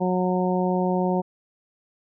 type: harmonic tone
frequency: 182.6 Hz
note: F#3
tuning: 23 cents flat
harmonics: 1 / 2 / 3 / 4 / 5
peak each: -23 / -26 / -28 / -29 / -30 dBFS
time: 0-1.22 s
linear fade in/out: 20 ms
effects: none